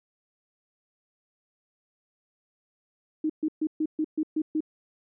sine tone bursts, 311.1 Hz, D#4, in tune, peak -23 dBFS, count 8, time 3.24-4.606 s, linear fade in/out 5 ms, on 57 ms, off 130 ms, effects none

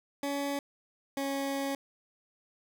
20% pulse tone pair in turn, 281.9 / 275.6 Hz, C#4 / C#4, +29 / -10 cents, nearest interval unison, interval 39 cents, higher first, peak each -26 dBFS, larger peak neither, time 0.23-0.59 / 1.17-1.75 s, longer second, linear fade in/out 2 ms, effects none

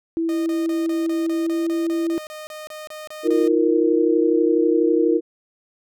sine tone with pitch glide, 329.6 to 332.7 Hz, E4 to E4, 0 to +16 cents, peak -19 dBFS, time 0.17-2.18 s, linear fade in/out 0 ms, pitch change +16 cents, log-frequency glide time 1.35-1.62 s
sawtooth tone bursts, 615 Hz, D#5, 20 cents flat, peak -29 dBFS, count 16, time 0.29-3.475 s, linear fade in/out 0 ms, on 170 ms, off 31 ms
sine chord, Eb suspended second, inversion none, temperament equal with one note detuned, 317.1 / 349.2 / 466.2 Hz, Eb4 / F4 / Bb4, +33 / 0 / 0 cents, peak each -19 dBFS, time 3.23-5.21 s, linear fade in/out 50 ms
effects none

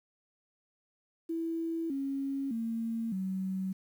sine tone with pitch steps, 329.6 / 274 / 227.7 / 189.31 Hz, E4 / C#4 / A#3 / F#3, 0 / -20 / -40 / +40 cents, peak -31 dBFS, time 1.29-3.73 s, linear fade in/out 10 ms, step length 610 ms, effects 10-bit

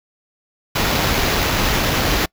pink noise with sample-and-hold, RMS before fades -18 dBFS, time 0.75-2.26 s, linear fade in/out 10 ms, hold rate 8820 Hz, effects noise-tail reverb RT60 0.1 s tail -26 dB re dry

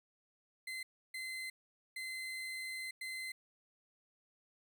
35% pulse tone bursts at uneven times, 2059 Hz, C7, 28 cents flat, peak -39 dBFS, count 4, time 0.67-0.83 / 1.14-1.5 / 1.96-2.91 / 3.01-3.32 s, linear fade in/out 5 ms, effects none

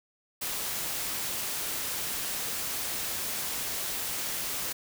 white noise, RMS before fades -33 dBFS, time 0.41-4.73 s, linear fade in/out 10 ms, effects none

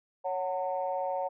sine chord, F# major, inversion second, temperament equal with one note detuned, 554.4 / 740 / 908.4 Hz, C#5 / F#5 / A#5, 0 / 0 / -45 cents, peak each -32 / -33 / -35 dBFS, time 0.24-1.29 s, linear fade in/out 20 ms, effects tanh soft clip ceiling -20 dBFS

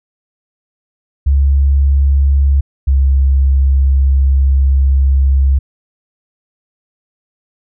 sine tone pair in turn, 69.3 / 67.64 Hz, C#2 / C#2, 0 / -42 cents, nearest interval unison, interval 42 cents, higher first, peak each -7 dBFS, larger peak neither, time 1.26-2.61 / 2.87-5.59 s, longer second, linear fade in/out 10 ms, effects none

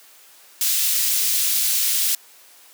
white high-pass noise, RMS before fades -20 dBFS, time 0.61-2.15 s, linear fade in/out 2 ms, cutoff 3100 Hz, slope 12 dB/octave, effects white hiss -49 dBFS RMS until 2.73 s + high-pass 400 Hz 12 dB/octave

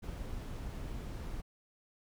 brown noise, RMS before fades -41 dBFS, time 0.02-1.42 s, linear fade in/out 20 ms, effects none

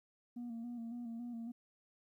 sine tone with vibrato, 235.5 Hz, A#3, 18 cents sharp, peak -39 dBFS, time 0.36-1.52 s, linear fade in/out 10 ms, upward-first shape square, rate 3.6 Hz, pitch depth 39 cents each way, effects tanh soft clip ceiling -40 dBFS + 13-bit

